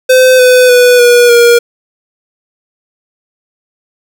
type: tone with pitch steps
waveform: square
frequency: 513 / 503 / 493.2 / 483.6 / 474.2 Hz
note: C5 / B4 / B4 / B4 / A#4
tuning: -34 / +32 / -2 / -36 / +30 cents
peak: -3 dBFS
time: 0.09-1.59 s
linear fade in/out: 10 ms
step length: 300 ms
effects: none